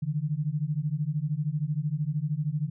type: beating tone pair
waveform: sine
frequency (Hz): 143.9 / 156.9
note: D3 / D#3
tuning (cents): -35 / +15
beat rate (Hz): 13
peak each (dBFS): -29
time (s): 0.02-2.7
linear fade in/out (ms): 10
effects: none